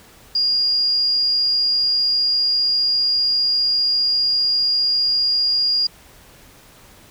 sine tone with amplitude modulation, 4835 Hz, D8, 50 cents sharp, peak -14 dBFS, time 0.35-5.87 s, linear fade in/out 5 ms, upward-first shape sine, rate 135 Hz, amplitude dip 25%, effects pink hiss -47 dBFS RMS until 7.1 s

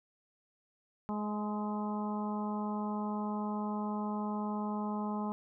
harmonic tone with a mistuned harmonic, 210.2 Hz, G#3, 21 cents sharp, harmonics 1 / 2 / 3 / 4 / 5 / 6, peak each -34 / -44 / -46 / -41 / -43 / -49 dBFS, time 1.09-5.32 s, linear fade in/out 0 ms, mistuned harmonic 5, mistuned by -23 cents, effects none

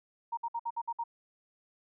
sine tone bursts, 932.3 Hz, A#5, in tune, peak -31 dBFS, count 7, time 0.32-1.039 s, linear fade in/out 10 ms, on 53 ms, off 58 ms, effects none

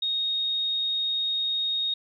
sine tone, 3729 Hz, A#7, in tune, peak -24 dBFS, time 0.02-1.94 s, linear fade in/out 5 ms, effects 11-bit

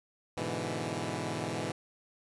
10% pulse chord, E dominant seventh, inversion first, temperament equal, 103.83 / 123.47 / 146.83 / 164.81 Hz, G#2 / B2 / D3 / E3, 0 / 0 / 0 / 0 cents, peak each -31 / -30 / -32 / -29 dBFS, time 0.37-1.72 s, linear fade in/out 5 ms, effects resampled to 24000 Hz

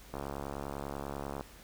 click train, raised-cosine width 1 ms, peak -24 dBFS, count 90, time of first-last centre 0.14-1.41 s, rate 70.1 Hz, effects added 50 Hz sine -56 dBFS peak until 1.63 s + pink hiss -55 dBFS RMS until 1.63 s

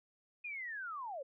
sine linear sweep, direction down, 2489 to 506 Hz, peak -40 dBFS, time 0.44-1.23 s, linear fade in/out 10 ms, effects none

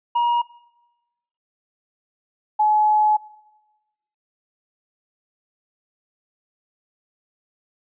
triangle / sine tone pair in turn, 952 / 850.8 Hz, A#5 / G#5, +36 / +42 cents, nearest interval major second, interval 194 cents, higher first, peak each -14 dBFS, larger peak neither, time 0.15-0.42 / 2.59-3.17 s, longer second, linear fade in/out 10 ms, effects noise-tail reverb RT60 1.0 s tail -21 dB re dry + resampled to 8000 Hz

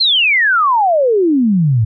sine exponential sweep, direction down, 4300 to 104 Hz, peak -9 dBFS, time 0-1.85 s, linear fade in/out 10 ms, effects none

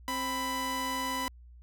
sawtooth tone pair together, 263.3 / 994 Hz, C4 / B5, +11 / +11 cents, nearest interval octave + major seventh, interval 2300 cents, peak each -33 / -28 dBFS, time 0.08-1.28 s, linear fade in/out 0 ms, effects added 60 Hz sine -49 dBFS peak until 1.62 s

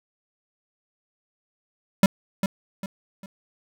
square tone with echo, 194.6 Hz, G3, 12 cents flat, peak -12 dBFS, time 2.03-2.06 s, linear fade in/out 2 ms, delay 400 ms, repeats 3, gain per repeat -9 dB, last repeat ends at 3.26 s, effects none

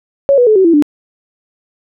sine tone with pitch steps, 556 / 489.7 / 431.2 / 379.8 / 334.4 / 294.5 Hz, C#5 / B4 / A4 / F#4 / E4 / D4, +5 / -15 / -35 / +45 / +25 / +5 cents, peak -5 dBFS, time 0.29-0.824 s, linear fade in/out 0 ms, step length 89 ms, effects none

